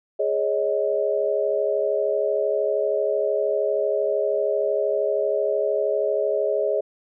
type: chord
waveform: sine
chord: Ab suspended fourth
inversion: none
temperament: equal with one note detuned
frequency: 415.3 / 554.4 / 627.3 Hz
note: Ab4 / Db5 / Eb5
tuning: 0 / 0 / +14 cents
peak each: -24 dBFS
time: 0.19-6.81 s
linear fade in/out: 10 ms
effects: none